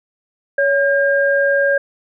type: tone pair together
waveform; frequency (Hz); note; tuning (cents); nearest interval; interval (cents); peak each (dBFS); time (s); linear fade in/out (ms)
sine; 561.1 / 1610; C#5 / G6; +21 / +46; octave + tritone; 1825; -14 / -16; 0.58-1.78; 5
effects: none